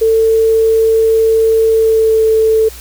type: tone with pitch glide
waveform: sine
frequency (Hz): 446.9 to 441.8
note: A4 to A4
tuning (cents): +27 to +7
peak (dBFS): -7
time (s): 0.01-2.69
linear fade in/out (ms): 10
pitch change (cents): -20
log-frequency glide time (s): 1.69-2.25
effects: added 60 Hz sine -32 dBFS peak until 2.8 s + white hiss -34 dBFS RMS until 2.8 s